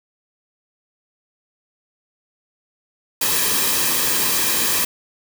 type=noise with comb filter; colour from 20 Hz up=white; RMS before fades=-19 dBFS; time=3.21-4.85 s; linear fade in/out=5 ms; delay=1.4 ms; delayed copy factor=-0.55; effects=none